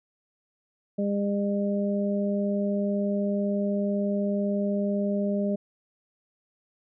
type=harmonic tone; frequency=202 Hz; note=G#3; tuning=48 cents flat; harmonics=1 / 2 / 3; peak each=-25 / -32 / -30 dBFS; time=0.98-5.56 s; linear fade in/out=10 ms; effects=none